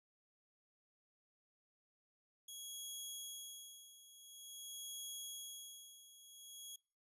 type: tone with tremolo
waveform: 15% pulse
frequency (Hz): 3322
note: G#7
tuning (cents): 0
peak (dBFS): -38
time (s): 2.48-6.76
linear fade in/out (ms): 5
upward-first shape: sine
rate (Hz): 0.48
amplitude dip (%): 80
effects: noise-tail reverb RT60 0.4 s tail -24 dB re dry + resampled to 32000 Hz